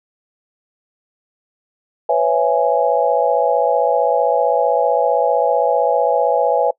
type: chord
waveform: sine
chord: C# minor seventh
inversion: third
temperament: just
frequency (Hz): 498.9 / 554.4 / 665.2 / 831.5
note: B4 / C#5 / E5 / G#5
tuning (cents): +17 / 0 / +16 / +2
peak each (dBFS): -18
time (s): 2.09-6.71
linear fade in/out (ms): 5
effects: noise-tail reverb RT60 0.1 s tail -24 dB re dry